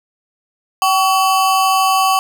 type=ring-modulated tone; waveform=square; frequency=947 Hz; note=A#5; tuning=27 cents sharp; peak=-9 dBFS; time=0.82-2.19 s; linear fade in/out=0 ms; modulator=181 Hz; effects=none